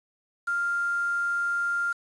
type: tone with quantisation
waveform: sine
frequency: 1396.9 Hz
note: F6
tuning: in tune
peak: -24 dBFS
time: 0.47-1.93 s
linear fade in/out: 10 ms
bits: 7
effects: resampled to 22050 Hz